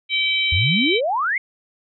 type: harmonic tone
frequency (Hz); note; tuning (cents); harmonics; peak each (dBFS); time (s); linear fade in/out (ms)
771; G5; -29; 3 / 4 / 5; -20 / -22 / -24; 0.09-1.01; 50
type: exponential sweep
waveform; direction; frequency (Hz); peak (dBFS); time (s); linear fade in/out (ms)
sine; up; 78 to 2217; -18; 0.52-1.38; 5
effects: none